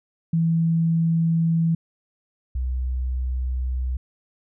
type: tone pair in turn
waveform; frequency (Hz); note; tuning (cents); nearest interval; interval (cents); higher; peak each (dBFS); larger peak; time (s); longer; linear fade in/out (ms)
sine; 164.81 / 63.32; E3 / B1; 0 / +44; octave + perfect fourth; 1656; first; -17 / -22; first; 0.33-1.75 / 2.55-3.97; neither; 5
effects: none